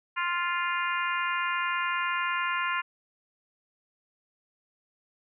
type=harmonic tone; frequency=349.2 Hz; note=F4; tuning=in tune; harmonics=3 / 4 / 5 / 6 / 7 / 8; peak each=-30 / -32 / -34 / -36 / -37 / -38 dBFS; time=0.16-2.82 s; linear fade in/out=20 ms; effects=none